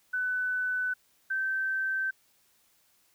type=tone pair in turn; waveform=sine; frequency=1500 / 1550.2 Hz; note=F#6 / G6; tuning=+23 / -20 cents; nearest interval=minor second; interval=57 cents; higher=second; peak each=-27 dBFS; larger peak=neither; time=0.13-0.94 / 1.3-2.11 s; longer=neither; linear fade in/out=10 ms; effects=white hiss -67 dBFS RMS until 3.14 s